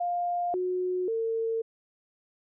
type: tone with pitch steps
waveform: sine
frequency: 703 / 364.9 / 452.2 Hz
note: F5 / F#4 / A4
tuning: +11 / -24 / +47 cents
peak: -26 dBFS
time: 0-1.62 s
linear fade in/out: 10 ms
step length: 540 ms
effects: none